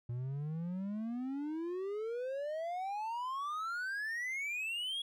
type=exponential sweep; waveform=triangle; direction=up; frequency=117.5 to 3357 Hz; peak=-34 dBFS; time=0.09-5.02 s; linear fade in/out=5 ms; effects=none